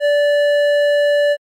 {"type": "tone with hard clipping", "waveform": "sine", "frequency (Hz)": 582, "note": "D5", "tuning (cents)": -16, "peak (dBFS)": -13, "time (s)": [0, 1.37], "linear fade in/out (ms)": 50, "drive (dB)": 10, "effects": ["MP3 64 kbps"]}